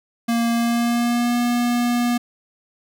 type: tone with pitch glide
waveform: square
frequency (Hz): 233.1 to 240.9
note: A#3 to B3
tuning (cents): 0 to -43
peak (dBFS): -18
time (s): 0.28-2.18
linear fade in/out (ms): 10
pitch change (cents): +57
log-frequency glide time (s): 0.52-1.37
effects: none